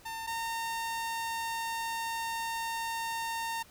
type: tone pair in turn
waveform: sawtooth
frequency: 900 / 914.7 Hz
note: A5 / A#5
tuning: +39 / -33 cents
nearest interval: unison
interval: 28 cents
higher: second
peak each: -33 / -29 dBFS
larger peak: second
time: 0.05-0.27 / 0.27-3.63 s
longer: second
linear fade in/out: 10 ms
effects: pink hiss -57 dBFS RMS until 3.7 s